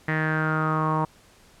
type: tone with low-pass filter sweep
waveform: sawtooth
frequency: 156.6 Hz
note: D#3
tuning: 11 cents sharp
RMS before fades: -24 dBFS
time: 0.08-1.05 s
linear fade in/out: 5 ms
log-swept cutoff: 1900 to 990 Hz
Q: 6.9
effects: pink hiss -55 dBFS RMS until 1.6 s + low-pass 11000 Hz 12 dB/octave